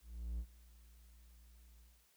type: tone with ADSR envelope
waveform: triangle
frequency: 58.27 Hz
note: A#1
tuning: in tune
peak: -35 dBFS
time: 0.01-2.08 s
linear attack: 380 ms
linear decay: 67 ms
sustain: -22 dB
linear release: 270 ms
effects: white hiss -72 dBFS RMS until 2.16 s